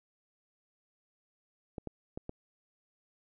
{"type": "clicks", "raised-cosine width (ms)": 2, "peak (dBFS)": -25, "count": 4, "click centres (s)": [1.782, 1.873, 2.175, 2.294], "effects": []}